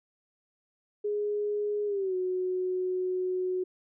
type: tone with pitch glide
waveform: sine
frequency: 415.3 to 367.9 Hz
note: G#4 to F#4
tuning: 0 to -10 cents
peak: -27 dBFS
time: 1.04-3.64 s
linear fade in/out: 10 ms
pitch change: -210 cents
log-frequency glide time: 1.86-2.15 s
effects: none